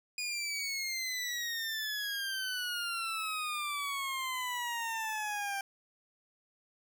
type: exponential sweep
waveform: 20% pulse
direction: down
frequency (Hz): 2466 to 784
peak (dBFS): -29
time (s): 0.18-5.61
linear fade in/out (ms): 2
effects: none